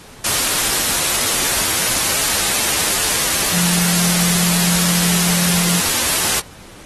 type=tone in noise; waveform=sine; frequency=174.61 Hz; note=F3; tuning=in tune; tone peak=-20 dBFS; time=3.53-5.8 s; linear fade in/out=5 ms; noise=white; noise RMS=-17 dBFS; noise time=0.24-6.4 s; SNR=-6 dB; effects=pink hiss -41 dBFS RMS until 6.85 s + AAC 32 kbps